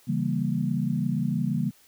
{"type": "chord", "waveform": "sine", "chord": "C# diminished seventh", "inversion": "none", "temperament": "equal", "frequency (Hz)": [138.59, 164.81, 196, 233.1], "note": ["C#3", "E3", "G3", "Bb3"], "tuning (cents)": [0, 0, 0, 0], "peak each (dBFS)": -29, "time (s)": [0.07, 1.71], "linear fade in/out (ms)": 20, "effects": ["white hiss -58 dBFS RMS until 1.87 s"]}